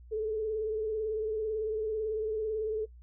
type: tone with vibrato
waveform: sine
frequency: 434.4 Hz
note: A4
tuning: 22 cents flat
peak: -29 dBFS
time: 0.11-2.86 s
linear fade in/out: 20 ms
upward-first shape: triangle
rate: 18 Hz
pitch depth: 50 cents each way
effects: noise-tail reverb RT60 0.1 s tail -21 dB re dry + added 60 Hz sine -49 dBFS peak until 3.02 s